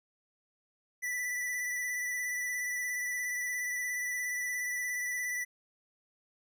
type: tone with vibrato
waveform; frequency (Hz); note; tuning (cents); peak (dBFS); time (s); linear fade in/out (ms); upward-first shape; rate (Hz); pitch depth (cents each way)
square; 1975.5; B6; 0; -33; 1.02-5.45; 20; triangle; 17; 29
effects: none